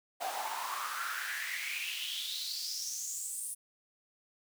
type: noise with high-pass filter sweep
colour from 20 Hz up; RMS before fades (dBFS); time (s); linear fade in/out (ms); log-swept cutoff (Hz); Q
pink; -38; 0.2-3.55; 20; 700 to 9800; 6.2
effects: none